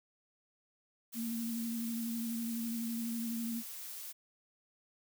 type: noise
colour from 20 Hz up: blue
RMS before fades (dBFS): -45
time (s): 1.12-4.13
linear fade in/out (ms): 20
type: tone with vibrato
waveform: sine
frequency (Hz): 230.4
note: A#3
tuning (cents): -20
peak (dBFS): -35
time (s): 1.14-3.63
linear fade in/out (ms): 50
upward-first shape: triangle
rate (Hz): 12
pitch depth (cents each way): 35
effects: none